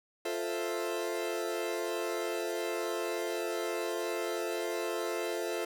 40% pulse chord, F major seventh, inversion none, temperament equal, 349.2 / 440 / 523.3 / 659.3 Hz, F4 / A4 / C5 / E5, 0 / 0 / 0 / 0 cents, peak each -36 / -36 / -39 / -38 dBFS, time 0.25-5.65 s, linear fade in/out 5 ms, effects none

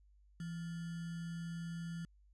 sine tone with sample-and-hold, 167.6 Hz, E3, 29 cents sharp, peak -40 dBFS, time 0.4-2.05 s, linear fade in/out 2 ms, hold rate 1575 Hz, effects added 50 Hz sine -63 dBFS peak until 2.33 s + resampled to 24000 Hz

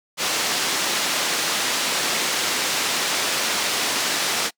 white band-pass noise, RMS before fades -23 dBFS, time 0.17-4.51 s, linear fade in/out 50 ms, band 210 to 5900 Hz, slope 12 dB/octave, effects noise-tail reverb RT60 0.1 s tail -25 dB re dry

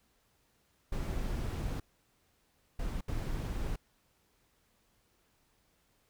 brown noise bursts at uneven times, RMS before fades -35 dBFS, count 3, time 0.92-1.8 / 2.79-3.01 / 3.08-3.76 s, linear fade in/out 5 ms, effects pink hiss -72 dBFS RMS until 6.09 s

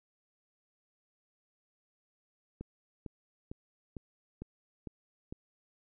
click train, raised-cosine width 3 ms, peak -28 dBFS, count 7, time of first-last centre 2.61-5.325 s, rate 2.21 Hz, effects none

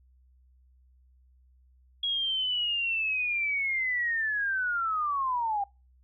sine linear sweep, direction down, 3322 to 784 Hz, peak -26 dBFS, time 2.03-5.64 s, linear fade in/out 5 ms, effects noise-tail reverb RT60 0.3 s tail -26 dB re dry + added 63 Hz sine -58 dBFS peak until 6.03 s

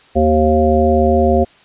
harmonic tone with a mistuned harmonic, 77 Hz, D#2, 17 cents flat, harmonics 1 / 3 / 5 / 7 / 9, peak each -16 / -16 / -16 / -16 / -16 dBFS, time 0.15-1.45 s, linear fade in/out 20 ms, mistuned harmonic 3, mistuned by +25 cents, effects white hiss -47 dBFS RMS until 1.64 s + resampled to 8000 Hz

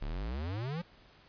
square exponential sweep, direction up, 32.7 to 180.2 Hz, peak -35 dBFS, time 0.01-0.82 s, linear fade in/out 10 ms, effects pink hiss -60 dBFS RMS until 1.28 s + resampled to 11025 Hz

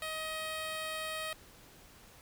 10% pulse tone, 630 Hz, D#5, 21 cents sharp, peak -28 dBFS, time 0.02-1.33 s, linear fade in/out 2 ms, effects pink hiss -57 dBFS RMS until 2.21 s

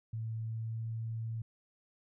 sine tone with pitch glide, 112 to 113.04 Hz, A2 to A2, +31 to +47 cents, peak -35 dBFS, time 0.13-1.42 s, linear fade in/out 5 ms, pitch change +16 cents, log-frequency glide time 0.47-0.86 s, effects none

